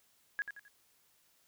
sine tone with echo, 1661.2 Hz, G#6, in tune, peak -31 dBFS, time 0.39-0.42 s, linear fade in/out 0 ms, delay 87 ms, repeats 3, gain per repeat -8 dB, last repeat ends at 0.681 s, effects white hiss -70 dBFS RMS until 1.47 s

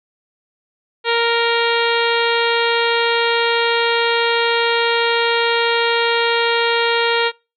harmonic tone, 466.2 Hz, A#4, in tune, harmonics 1 / 2 / 3 / 4 / 5 / 6 / 7 / 8 / 9, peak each -18 / -21 / -23 / -24 / -25 / -26 / -26 / -27 / -28 dBFS, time 1.04-7.32 s, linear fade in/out 50 ms, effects noise-tail reverb RT60 0.3 s tail -26 dB re dry

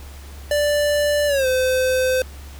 square tone with pitch glide, 587.3 to 514.2 Hz, D5 to C5, 0 to -30 cents, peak -17 dBFS, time 0.51-2.22 s, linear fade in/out 2 ms, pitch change -230 cents, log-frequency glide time 1.27-1.47 s, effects added 70 Hz sine -35 dBFS peak until 2.59 s + pink hiss -44 dBFS RMS until 2.59 s

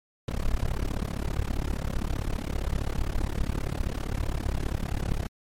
brown noise with amplitude modulation, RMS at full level -24 dBFS, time 0.28-5.27 s, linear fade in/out 2 ms, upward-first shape sine, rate 35.2 Hz, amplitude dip 100%, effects MP3 64 kbps

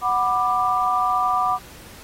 sine chord, B minor, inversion second, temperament just, 740.8 / 987.8 / 1185.3 Hz, F#5 / B5 / D6, +2 / 0 / +16 cents, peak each -22 / -25 / -20 dBFS, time 0.01-1.59 s, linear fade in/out 50 ms, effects pink hiss -44 dBFS RMS until 2.03 s + AAC 48 kbps

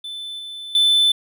triangle tone with level steps, 3520 Hz, A7, in tune, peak -27 / -29 / -11 dBFS, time 0.04-1.12 s, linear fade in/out 5 ms, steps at 0.39 / 0.75 s, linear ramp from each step 2 ms, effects none

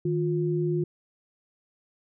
sine tone pair together, 155.56 / 353.7 Hz, D#3 / F4, 0 / +22 cents, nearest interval octave + major second, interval 1422 cents, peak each -26 dBFS, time 0.05-0.84 s, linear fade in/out 5 ms, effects none

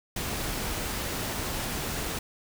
pink noise, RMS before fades -32 dBFS, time 0.16-2.19 s, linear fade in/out 5 ms, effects none

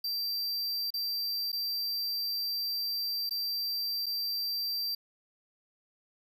square tone with dropouts, 4699 Hz, D8, in tune, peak -31 dBFS, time 0.04-4.95 s, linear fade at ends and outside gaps 5 ms, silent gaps 0.905-0.939 / 1.519-1.528 / 3.294-3.308 / 4.06-4.064 s, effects none

